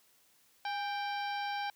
harmonic tone with a mistuned harmonic, 784 Hz, G5, in tune, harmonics 1 / 2 / 3 / 4 / 5 / 6 / 7, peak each -35 / -41 / -45 / -47 / -49 / -51 / -52 dBFS, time 0.65-1.7 s, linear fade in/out 2 ms, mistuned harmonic 1, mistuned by +68 cents, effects white hiss -67 dBFS RMS until 1.75 s + high-pass 80 Hz 12 dB/octave

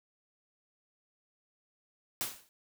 white noise with exponential decay, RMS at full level -31 dBFS, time 2.21-2.49 s, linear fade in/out 0 ms, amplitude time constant 60 ms, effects none

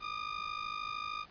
sawtooth ring-modulated tone, 1217 Hz, D#6, 39 cents flat, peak -30 dBFS, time 0-1.26 s, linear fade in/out 50 ms, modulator 26.6 Hz, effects pink hiss -58 dBFS RMS until 1.3 s + resampled to 11025 Hz

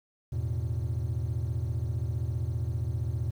triangle chord, E suspended fourth, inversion none, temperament equal with one note detuned, 82.41 / 108.3 / 123.47 Hz, E2 / A2 / B2, 0 / -27 / 0 cents, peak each -30 dBFS, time 0.32-3.31 s, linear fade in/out 10 ms, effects tanh soft clip ceiling -20 dBFS + 10-bit

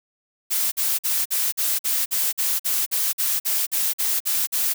blue noise bursts, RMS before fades -22 dBFS, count 16, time 0.5-4.74 s, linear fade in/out 20 ms, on 220 ms, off 48 ms, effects none

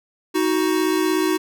square tone pair together, 314.6 / 371.2 Hz, D#4 / F#4, +19 / +6 cents, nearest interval minor third, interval 287 cents, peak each -21 dBFS, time 0.34-1.38 s, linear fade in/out 20 ms, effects none

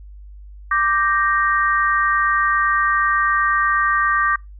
sine chord, G minor, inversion second, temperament equal, 1174.7 / 1568 / 1864.7 Hz, D6 / G6 / Bb6, 0 / 0 / 0 cents, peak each -17 / -21 / -21 dBFS, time 0.71-4.36 s, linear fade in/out 5 ms, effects noise-tail reverb RT60 0.2 s tail -25 dB re dry + added 50 Hz sine -36 dBFS peak until 4.59 s

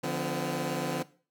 15% pulse chord, B diminished, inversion first, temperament equal with one note detuned, 146.83 / 174.61 / 253.2 Hz, D3 / F3 / B3, 0 / 0 / +43 cents, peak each -28 dBFS, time 0.03-1.03 s, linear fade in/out 10 ms, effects noise-tail reverb RT60 0.4 s tail -18 dB re dry

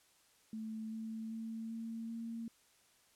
sine tone with pitch steps, 220 / 222.3 / 224.6 / 227 / 229.3 Hz, A3 / A3 / A3 / A#3 / A#3, 0 / +18 / +36 / -46 / -28 cents, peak -40 dBFS, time 0.53-2.48 s, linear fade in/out 2 ms, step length 390 ms, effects white hiss -69 dBFS RMS until 3.15 s + low-pass 11000 Hz 12 dB/octave

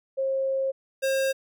sine / square tone pair in turn, 536 / 536 Hz, C5 / C5, +42 / +42 cents, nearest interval unison, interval 0 cents, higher neither, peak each -23 dBFS, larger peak neither, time 0.17-0.72 / 1.02-1.33 s, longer first, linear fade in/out 20 ms, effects none

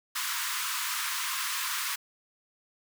pink high-pass noise, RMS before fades -32 dBFS, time 0.15-1.96 s, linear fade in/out 10 ms, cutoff 970 Hz, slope 96 dB/octave, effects none

